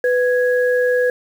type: tone pair together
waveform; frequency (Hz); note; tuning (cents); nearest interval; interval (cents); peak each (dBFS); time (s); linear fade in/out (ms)
sine; 496.6 / 1661.2; B4 / G#6; +9 / 0; octave + major sixth; 2091; -14 / -21; 0.04-1.1; 2
effects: 7-bit